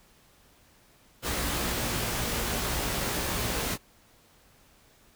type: noise with comb filter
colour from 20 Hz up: pink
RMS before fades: -30 dBFS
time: 1.22-3.78 s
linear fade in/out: 50 ms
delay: 17 ms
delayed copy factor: +0.55
effects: pink hiss -60 dBFS RMS until 5.15 s